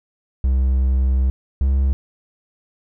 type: tone pair in turn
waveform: triangle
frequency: 65.1 / 67.44 Hz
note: C2 / C#2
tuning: -8 / -47 cents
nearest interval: minor second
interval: 61 cents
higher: second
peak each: -12 dBFS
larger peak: neither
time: 0.44-1.3 / 1.61-1.93 s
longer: first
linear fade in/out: 0 ms
effects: none